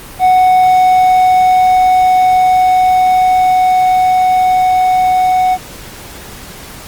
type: tone with level ramp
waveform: triangle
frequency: 740 Hz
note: F#5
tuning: in tune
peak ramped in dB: -3 to -6 dBFS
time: 0.19-5.58 s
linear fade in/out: 50 ms
effects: pink hiss -31 dBFS RMS until 6.87 s + Opus 32 kbps